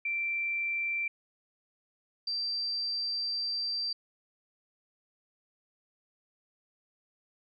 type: tone pair in turn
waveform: sine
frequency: 2349 / 4695 Hz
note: D7 / D8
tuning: 0 / -1 cents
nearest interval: octave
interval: 1199 cents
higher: second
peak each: -29 / -30 dBFS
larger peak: first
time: 0.05-1.08 / 2.27-3.93 s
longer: second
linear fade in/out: 5 ms
effects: none